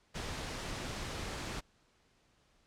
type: noise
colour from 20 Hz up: pink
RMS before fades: -40 dBFS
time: 0.14-1.61 s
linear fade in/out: 20 ms
effects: pink hiss -70 dBFS RMS until 2.66 s + low-pass 7000 Hz 12 dB/octave